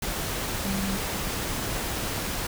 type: tone in noise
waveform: sine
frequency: 194.5 Hz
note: G3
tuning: 13 cents flat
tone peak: -28 dBFS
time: 0.65-0.97 s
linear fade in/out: 5 ms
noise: pink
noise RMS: -30 dBFS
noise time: 0.02-2.47 s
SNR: -1 dB
effects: none